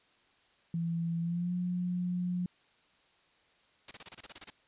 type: tone with pitch glide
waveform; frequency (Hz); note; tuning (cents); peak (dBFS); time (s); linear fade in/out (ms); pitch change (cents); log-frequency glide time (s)
sine; 167.7 to 178.7; E3 to F3; +30 to +40; -30; 0.74-2.46; 2; +110; 1.21-1.53
type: noise bursts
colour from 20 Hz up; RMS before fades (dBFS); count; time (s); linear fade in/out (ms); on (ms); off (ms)
white; -43; 11; 3.88-4.502; 5; 32; 27
effects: white hiss -67 dBFS RMS until 4.67 s + resampled to 8000 Hz